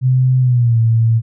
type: tone with pitch glide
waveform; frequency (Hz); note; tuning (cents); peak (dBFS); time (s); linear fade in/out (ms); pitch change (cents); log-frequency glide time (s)
sine; 128.6 to 113.91; C3 to A#2; -30 to -40; -9; 0.01-1.22; 50; -210; 0.4-0.79
effects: none